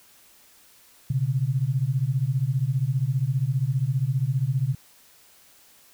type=beating tone pair; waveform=sine; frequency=124.6 / 139.6 Hz; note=B2 / C#3; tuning=+16 / +13 cents; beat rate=15 Hz; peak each=-24 dBFS; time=1.1-4.75 s; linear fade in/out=5 ms; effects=white hiss -55 dBFS RMS until 5.93 s